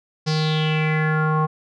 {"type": "tone with low-pass filter sweep", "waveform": "square", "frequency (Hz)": 155.56, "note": "D#3", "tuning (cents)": 0, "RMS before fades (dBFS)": -20, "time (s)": [0.26, 1.47], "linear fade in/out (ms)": 20, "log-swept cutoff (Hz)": [5200, 1000], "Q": 5.1, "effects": []}